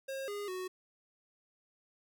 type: tone with pitch steps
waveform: square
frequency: 538 / 409.4 / 369.6 Hz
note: C5 / G#4 / F#4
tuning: +48 / -25 / -2 cents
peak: -38 dBFS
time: 0.08-0.68 s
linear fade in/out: 10 ms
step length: 200 ms
effects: none